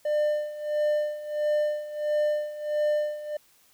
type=tone with tremolo; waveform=triangle; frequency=599 Hz; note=D5; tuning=34 cents sharp; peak=-19 dBFS; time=0.05-3.37 s; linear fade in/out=5 ms; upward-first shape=sine; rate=1.5 Hz; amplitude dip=80%; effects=white hiss -61 dBFS RMS until 3.73 s

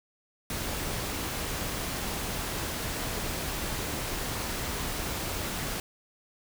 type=noise; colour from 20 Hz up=pink; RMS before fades=-33 dBFS; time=0.5-5.8 s; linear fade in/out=2 ms; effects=none

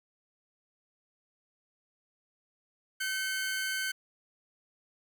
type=tone pair together; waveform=sawtooth; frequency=1534 / 2177 Hz; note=G6 / C#7; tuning=-38 / -32 cents; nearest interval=tritone; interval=606 cents; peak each=-28 / -36 dBFS; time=3-3.92 s; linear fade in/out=10 ms; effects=none

